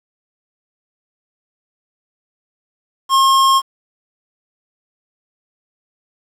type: tone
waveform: square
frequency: 1074 Hz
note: C6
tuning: 45 cents sharp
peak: -10 dBFS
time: 3.09-3.62 s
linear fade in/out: 50 ms
effects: low-pass 10000 Hz 12 dB/octave + 7-bit